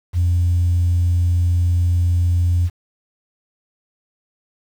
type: tone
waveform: sine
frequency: 87.31 Hz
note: F2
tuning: in tune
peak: -12 dBFS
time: 0.13-2.7 s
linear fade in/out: 50 ms
effects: tanh soft clip ceiling -10 dBFS + 7-bit